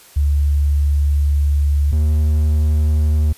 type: tone pair in turn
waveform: sine / triangle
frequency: 72.2 / 75.97 Hz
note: D2 / D#2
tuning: -29 / -41 cents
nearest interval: minor second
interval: 88 cents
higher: second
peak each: -12 / -10 dBFS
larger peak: second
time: 0.16-1.92 / 1.92-3.33 s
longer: first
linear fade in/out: 10 ms
effects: white hiss -45 dBFS RMS until 3.37 s + resampled to 32000 Hz